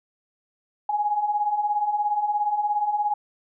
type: beating tone pair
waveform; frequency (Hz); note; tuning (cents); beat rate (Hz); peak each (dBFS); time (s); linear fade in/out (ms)
sine; 819 / 836; G#5 / G#5; -24 / +11; 17; -28 / -22; 0.89-3.14; 5
effects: none